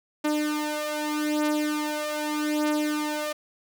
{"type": "beating tone pair", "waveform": "sawtooth", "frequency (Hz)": [300.5, 301.32], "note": ["D4", "D4"], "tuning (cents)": [40, 45], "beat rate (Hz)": 0.82, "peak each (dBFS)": [-25, -23], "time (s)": [0.24, 3.33], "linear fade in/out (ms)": 10, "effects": []}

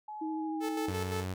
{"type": "tone with pitch glide", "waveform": "sine", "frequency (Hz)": [850, 811.6], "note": ["G#5", "G#5"], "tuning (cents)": [40, -40], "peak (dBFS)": -39, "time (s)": [0.08, 0.88], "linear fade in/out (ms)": 5, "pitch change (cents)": -80, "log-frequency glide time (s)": [0.35, 0.61]}
{"type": "tone with vibrato", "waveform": "sine", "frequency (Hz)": 316.5, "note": "D#4", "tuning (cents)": 30, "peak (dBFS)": -33, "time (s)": [0.21, 0.91], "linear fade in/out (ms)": 10, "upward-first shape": "triangle", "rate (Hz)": 13, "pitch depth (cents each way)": 17}
{"type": "tone with tremolo", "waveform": "sawtooth", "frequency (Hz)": 436.3, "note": "A4", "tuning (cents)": -15, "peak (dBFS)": -30, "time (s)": [0.6, 1.27], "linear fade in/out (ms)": 50, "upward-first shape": "square", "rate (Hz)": 5.8, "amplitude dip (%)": 50}
{"type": "tone", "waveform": "sawtooth", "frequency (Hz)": 93, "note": "F#2", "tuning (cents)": 9, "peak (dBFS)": -30, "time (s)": [0.88, 1.34], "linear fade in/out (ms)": 5}
{"effects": []}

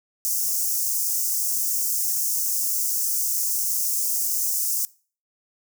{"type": "high-pass noise", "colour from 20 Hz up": "white", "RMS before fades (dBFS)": -24, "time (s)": [0.25, 4.85], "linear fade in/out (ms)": 0, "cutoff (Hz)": 5500, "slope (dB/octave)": 48, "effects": ["noise-tail reverb RT60 0.4 s tail -22 dB re dry"]}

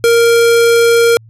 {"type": "tone", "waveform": "square", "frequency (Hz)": 466.2, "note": "A#4", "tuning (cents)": 0, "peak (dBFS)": -7, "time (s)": [0.04, 1.17], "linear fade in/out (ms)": 0, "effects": ["added 112 Hz sine -37 dBFS peak until 1.29 s", "resampled to 32000 Hz"]}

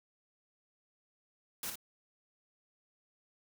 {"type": "noise with echo", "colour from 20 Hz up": "white", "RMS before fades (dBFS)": -39, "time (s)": [1.63, 1.7], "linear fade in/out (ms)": 2, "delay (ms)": 56, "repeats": 1, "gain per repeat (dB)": -5, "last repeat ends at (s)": 1.756, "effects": []}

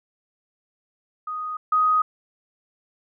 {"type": "tone pair in turn", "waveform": "sine", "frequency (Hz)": [1244.5, 1251.5], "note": ["D#6", "D#6"], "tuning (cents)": [0, 10], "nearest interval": "unison", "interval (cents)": 10, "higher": "second", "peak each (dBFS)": [-27, -16], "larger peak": "second", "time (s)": [[1.27, 1.57], [1.72, 2.02]], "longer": "neither", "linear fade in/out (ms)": 5, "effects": []}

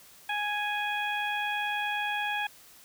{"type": "harmonic tone", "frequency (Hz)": 830.6, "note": "G#5", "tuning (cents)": 0, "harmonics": [1, 2, 3, 4], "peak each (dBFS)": [-32, -33, -34, -38], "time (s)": [0.29, 2.47], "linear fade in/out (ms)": 5, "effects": ["white hiss -54 dBFS RMS until 2.84 s"]}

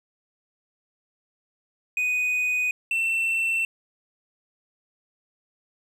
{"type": "tone pair in turn", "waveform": "triangle", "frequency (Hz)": [2489, 2688], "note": ["D#7", "E7"], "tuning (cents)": [0, 33], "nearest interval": "minor second", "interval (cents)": 133, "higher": "second", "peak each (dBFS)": -20, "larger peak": "neither", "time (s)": [[1.97, 2.71], [2.91, 3.65]], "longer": "neither", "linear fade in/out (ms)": 2, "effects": []}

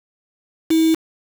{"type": "tone with quantisation", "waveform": "sine", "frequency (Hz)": 322.4, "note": "E4", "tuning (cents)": -38, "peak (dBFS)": -12, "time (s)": [0.7, 0.95], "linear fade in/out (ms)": 10, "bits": 4, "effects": []}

